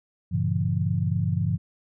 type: chord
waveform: sine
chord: G diminished seventh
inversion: none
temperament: just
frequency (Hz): 98 / 117.6 / 141.12 / 169.34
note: G2 / Bb2 / Db3 / Fb3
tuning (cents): 0 / +16 / +31 / +47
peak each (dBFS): -26 / -29 / -28 / -27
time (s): 0.31-1.58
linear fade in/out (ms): 20
effects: none